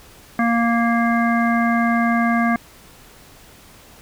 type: harmonic tone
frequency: 233.1 Hz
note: A#3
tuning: in tune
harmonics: 1 / 3 / 5 / 7 / 9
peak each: -17 / -22 / -24 / -25 / -27 dBFS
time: 0.39-2.56 s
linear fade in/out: 2 ms
effects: pink hiss -46 dBFS RMS until 4.01 s